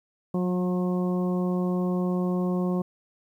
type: harmonic tone with a mistuned harmonic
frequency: 180 Hz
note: F#3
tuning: 47 cents flat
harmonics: 1 / 2 / 3 / 4 / 5 / 6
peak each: -24 / -30 / -35 / -40 / -44 / -40 dBFS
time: 0.34-2.82 s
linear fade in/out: 5 ms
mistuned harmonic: 1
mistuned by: +16 cents
effects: 10-bit